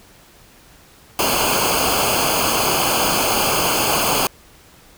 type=noise with comb filter; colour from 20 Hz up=pink; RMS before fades=-18 dBFS; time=1.19-4.27 s; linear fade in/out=2 ms; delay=0.53 ms; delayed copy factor=-0.85; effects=pink hiss -48 dBFS RMS until 4.97 s